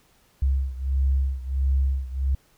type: beating tone pair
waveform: sine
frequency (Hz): 66.7 / 68.2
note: C2 / C#2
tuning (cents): +34 / -28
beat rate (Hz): 1.5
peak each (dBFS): -22 / -25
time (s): 0.42-2.35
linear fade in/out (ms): 5
effects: pink hiss -61 dBFS RMS until 2.57 s